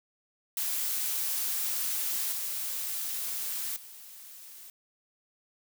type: noise with level steps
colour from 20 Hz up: blue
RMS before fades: -31 / -34 / -48 dBFS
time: 0.57-4.7 s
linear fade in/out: 2 ms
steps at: 2.32 / 3.76 s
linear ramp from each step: 5 ms
effects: none